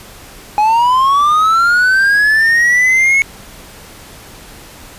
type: linear sweep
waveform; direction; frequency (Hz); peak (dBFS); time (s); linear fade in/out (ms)
triangle; up; 830.6 to 2203; -6; 0.58-3.22; 0
effects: pink hiss -36 dBFS RMS until 4.98 s + resampled to 32000 Hz